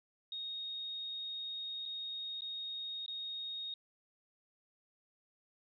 sine tone with dropouts, 3729 Hz, A#7, in tune, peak -39 dBFS, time 0.32-3.74 s, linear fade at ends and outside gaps 2 ms, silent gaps 1.855-1.859 / 2.408-2.419 / 3.062-3.08 s, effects none

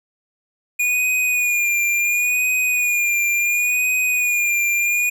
square tone with vibrato, 2442 Hz, D#7, 33 cents flat, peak -17 dBFS, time 0.79-5.1 s, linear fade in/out 10 ms, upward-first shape sine, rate 0.71 Hz, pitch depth 43 cents each way, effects none

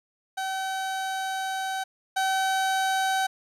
30% pulse tone pair in turn, 765 / 765 Hz, G5 / G5, -42 / -42 cents, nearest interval unison, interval 0 cents, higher neither, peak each -25 / -20 dBFS, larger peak second, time 0.37-1.84 / 2.16-3.27 s, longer first, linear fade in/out 10 ms, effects low-pass 11000 Hz 12 dB/octave + 10-bit

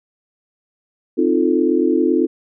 sine chord, F dominant seventh, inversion second, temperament equal, 261.6 / 311.1 / 349.2 / 440 Hz, C4 / Eb4 / F4 / A4, 0 / 0 / 0 / 0 cents, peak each -19 / -18 / -17 / -21 dBFS, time 1.17-2.27 s, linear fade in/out 20 ms, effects none

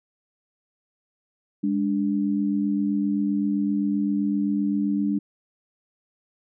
sine tone pair together, 204 / 291.7 Hz, G#3 / D4, -31 / -12 cents, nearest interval tritone, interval 619 cents, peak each -23 / -24 dBFS, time 1.63-5.19 s, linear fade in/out 10 ms, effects none

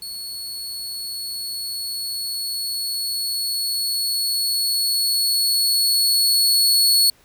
sawtooth tone with level ramp, 4385 Hz, C#8, 20 cents flat, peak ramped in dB -27 to -10 dBFS, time 0.02-7.1 s, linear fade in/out 2 ms, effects pink hiss -55 dBFS RMS until 7.24 s

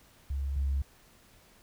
sine tone pair in turn, 69.1 / 68.8 Hz, C#2 / C#2, -5 / -12 cents, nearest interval unison, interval 7 cents, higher first, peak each -29 / -25 dBFS, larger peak second, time 0.3-0.56 / 0.56-0.82 s, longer neither, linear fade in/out 5 ms, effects tanh soft clip ceiling -23 dBFS + pink hiss -60 dBFS RMS until 1.62 s

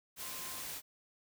sine tone in noise, 1046.5 Hz, C6, in tune, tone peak -53 dBFS, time 0.19-0.65 s, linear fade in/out 50 ms, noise white, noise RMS -43 dBFS, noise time 0.16-0.82 s, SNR -13 dB, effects none

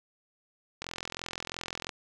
click train, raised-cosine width 0.2 ms, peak -18 dBFS, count 47, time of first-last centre 0.82-1.892 s, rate 42.9 Hz, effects none

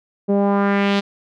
sawtooth tone with low-pass filter sweep, 200 Hz, G3, 35 cents sharp, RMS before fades -17 dBFS, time 0.28-1.01 s, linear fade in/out 20 ms, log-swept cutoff 480 to 4200 Hz, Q 1.9, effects none

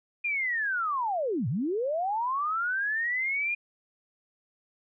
sine linear two-way sweep, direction down then up, 2445 to 103.83 to 2445 Hz, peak -26 dBFS, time 0.24-3.55 s, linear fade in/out 10 ms, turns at 1.48 s, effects none

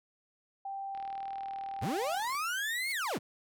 sine tone, 785 Hz, G5, 2 cents sharp, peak -36 dBFS, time 0.65-2.18 s, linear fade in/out 5 ms
click train, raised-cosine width 0.3 ms, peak -35 dBFS, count 56, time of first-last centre 0.95-2.349 s, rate 39.3 Hz
35% pulse linear two-way sweep, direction up then down, 68.8 to 2217 to 68.8 Hz, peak -30 dBFS, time 1.81-3.19 s, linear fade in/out 20 ms, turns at 2.91 s
blue noise with exponential growth, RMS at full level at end -44 dBFS, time 2.69-2.92 s, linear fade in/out 0 ms, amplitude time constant 50 ms
effects none

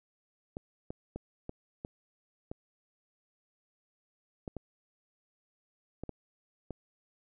clicks, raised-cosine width 2 ms, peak -25 dBFS, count 11, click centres 0.569 / 0.905 / 1.16 / 1.494 / 1.849 / 2.515 / 4.478 / 4.567 / 6.036 / 6.093 / 6.707 s, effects none

